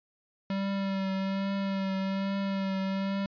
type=tone with vibrato; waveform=square; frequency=194.3 Hz; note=G3; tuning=15 cents flat; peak=-29 dBFS; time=0.5-3.26 s; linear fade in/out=2 ms; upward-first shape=triangle; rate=1.2 Hz; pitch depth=26 cents each way; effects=resampled to 11025 Hz